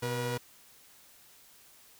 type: tone pair together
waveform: sawtooth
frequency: 124.2 / 482.7 Hz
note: B2 / B4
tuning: +10 / -40 cents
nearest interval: 2 octaves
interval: 2350 cents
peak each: -30 / -30 dBFS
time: 0.02-0.38 s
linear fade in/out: 10 ms
effects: white hiss -58 dBFS RMS until 1.99 s